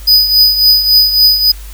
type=tone with tremolo; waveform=square; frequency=4978 Hz; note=D#8; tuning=in tune; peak=-3 dBFS; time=0.07-1.52 s; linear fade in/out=10 ms; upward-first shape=triangle; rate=3.6 Hz; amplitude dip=70%; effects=added 50 Hz sine -26 dBFS peak until 1.73 s + white hiss -37 dBFS RMS until 1.73 s